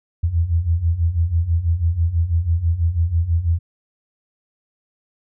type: beating tone pair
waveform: sine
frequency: 80.2 / 86.3 Hz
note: E2 / F2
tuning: -47 / -20 cents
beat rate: 6.1 Hz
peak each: -21 / -17 dBFS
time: 0.23-3.59 s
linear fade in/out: 10 ms
effects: none